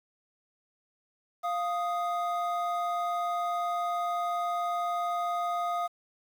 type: tone pair together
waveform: triangle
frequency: 698.5 / 1244.6 Hz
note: F5 / D#6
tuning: 0 / 0 cents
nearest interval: minor seventh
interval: 1000 cents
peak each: -28 / -30 dBFS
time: 1.43-5.88 s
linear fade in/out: 20 ms
effects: 9-bit